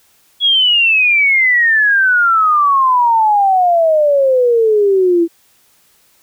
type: exponential sweep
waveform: sine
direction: down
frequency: 3370 to 329.6 Hz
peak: -8 dBFS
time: 0.4-5.28 s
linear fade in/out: 50 ms
effects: white hiss -53 dBFS RMS until 6.22 s